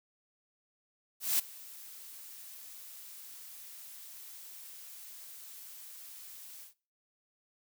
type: noise with ADSR envelope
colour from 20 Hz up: blue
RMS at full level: -27 dBFS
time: 1.2-6.74 s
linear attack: 190 ms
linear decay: 11 ms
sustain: -22 dB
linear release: 120 ms
effects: noise-tail reverb RT60 0.4 s tail -22 dB re dry